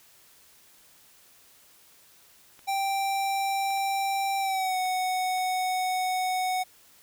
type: clicks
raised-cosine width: 0.3 ms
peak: -35 dBFS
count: 5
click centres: 2.592 / 3.706 / 3.775 / 4.855 / 5.381 s
type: tone with pitch glide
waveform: square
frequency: 784 to 740.9 Hz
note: G5 to F#5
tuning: 0 to +2 cents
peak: -26 dBFS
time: 2.67-6.64 s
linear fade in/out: 20 ms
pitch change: -98 cents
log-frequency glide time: 4.39-4.77 s
effects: white hiss -57 dBFS RMS until 7.02 s